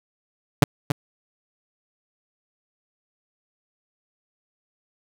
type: tone with echo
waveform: sawtooth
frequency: 143.4 Hz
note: D3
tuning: 41 cents flat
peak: -6 dBFS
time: 0.62-0.64 s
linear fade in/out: 5 ms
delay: 280 ms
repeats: 1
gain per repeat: -8 dB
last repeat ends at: 0.92 s
effects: none